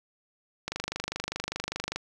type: click train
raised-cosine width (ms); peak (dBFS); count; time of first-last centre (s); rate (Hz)
0.2; -14; 33; 0.68-1.96; 25
effects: none